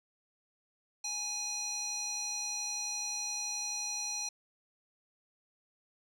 square tone with band-pass filter, 830.6 Hz, G#5, in tune, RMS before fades -37 dBFS, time 1.04-4.29 s, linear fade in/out 5 ms, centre 5400 Hz, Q 5.5, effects none

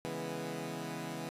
15% pulse chord, C# minor seventh, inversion none, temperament equal, 138.59 / 164.81 / 207.7 / 246.9 Hz, C#3 / E3 / G#3 / B3, 0 / 0 / 0 / 0 cents, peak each -39 / -35 / -40 / -37 dBFS, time 0.05-1.29 s, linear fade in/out 0 ms, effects resampled to 32000 Hz

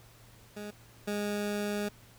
20% pulse tone pair in turn, 207.7 / 206.4 Hz, G#3 / G#3, 0 / -10 cents, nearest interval unison, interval 10 cents, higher first, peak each -34 / -26 dBFS, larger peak second, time 0.56-0.71 / 1.07-1.89 s, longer second, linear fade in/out 10 ms, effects added 115 Hz sine -58 dBFS peak until 2.18 s + pink hiss -58 dBFS RMS until 2.18 s

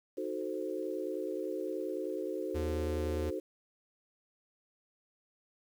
sine chord, D# diminished seventh, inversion none, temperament equal, 311.1 / 370 / 440 / 523.3 Hz, D#4 / F#4 / A4 / C5, 0 / 0 / 0 / 0 cents, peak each -40 / -38 / -40 / -40 dBFS, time 0.17-3.4 s, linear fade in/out 10 ms
square tone, 80 Hz, D#2, 49 cents sharp, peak -35 dBFS, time 2.54-3.31 s, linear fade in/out 20 ms
effects 10-bit

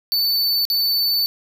square tone with dropouts, 4509 Hz, C#8, 29 cents sharp, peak -17 dBFS, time 0.12-1.26 s, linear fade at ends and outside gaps 0 ms, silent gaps 0.652-0.701 s, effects none

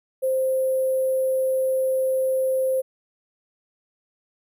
sine tone with sample-and-hold, 523.3 Hz, C5, in tune, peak -19 dBFS, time 0.22-2.82 s, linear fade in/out 20 ms, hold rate 11025 Hz, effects none

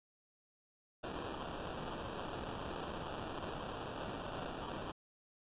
blue noise with sample-and-hold, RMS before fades -43 dBFS, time 1.03-4.92 s, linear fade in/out 10 ms, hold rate 2100 Hz, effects resampled to 8000 Hz

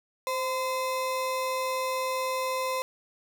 square ring-modulated tone, 773 Hz, G5, 24 cents flat, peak -25 dBFS, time 0.27-2.82 s, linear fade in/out 0 ms, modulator 252 Hz, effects none

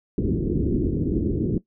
white low-pass noise, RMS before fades -23 dBFS, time 0.18-1.58 s, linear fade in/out 2 ms, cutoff 390 Hz, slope 48 dB/octave, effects noise-tail reverb RT60 0.1 s tail -17 dB re dry

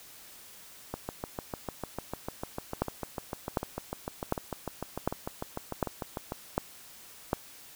two click trains, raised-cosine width 1 ms, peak -19 / -12 dBFS, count 37 / 7, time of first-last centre 0.94-6.321 / 2.82-7.331 s, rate 6.69 / 1.33 Hz, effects white hiss -51 dBFS RMS until 7.75 s

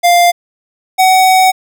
square tone pair in turn, 698.5 / 750.6 Hz, F5 / F#5, 0 / +25 cents, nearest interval minor second, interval 125 cents, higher second, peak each -6 dBFS, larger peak neither, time 0.03-0.32 / 0.98-1.52 s, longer second, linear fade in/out 20 ms, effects none

